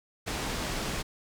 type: low-pass noise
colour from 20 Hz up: pink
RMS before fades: -33 dBFS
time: 0.26-1.03 s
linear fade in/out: 20 ms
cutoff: 8000 Hz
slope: 12 dB/octave
effects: none